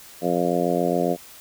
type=harmonic tone; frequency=87.31 Hz; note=F2; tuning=in tune; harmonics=2 / 3 / 4 / 5 / 6 / 7 / 8; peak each=-27 / -27 / -27 / -27 / -27 / -27 / -27 dBFS; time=0.21-1.17 s; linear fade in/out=50 ms; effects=white hiss -45 dBFS RMS until 1.4 s